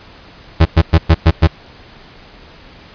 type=tone bursts; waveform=35% pulse; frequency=81.6 Hz; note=E2; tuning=17 cents flat; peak=-3 dBFS; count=6; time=0.6-1.474 s; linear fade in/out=10 ms; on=54 ms; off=110 ms; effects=pink hiss -40 dBFS RMS until 2.94 s + resampled to 11025 Hz